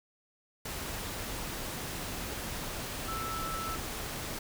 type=tone in noise; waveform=sine; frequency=1318.5 Hz; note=E6; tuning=in tune; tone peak=-36 dBFS; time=3.08-3.76 s; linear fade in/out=5 ms; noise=pink; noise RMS=-38 dBFS; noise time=0.65-4.39 s; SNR=-1 dB; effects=none